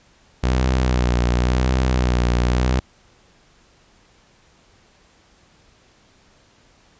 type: tone with vibrato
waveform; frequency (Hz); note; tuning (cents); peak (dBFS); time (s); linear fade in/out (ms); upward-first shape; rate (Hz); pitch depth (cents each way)
sawtooth; 62; B1; +7; -12; 0.43-2.8; 10; sine; 0.93; 57
effects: pink hiss -55 dBFS RMS until 6.99 s + resampled to 16000 Hz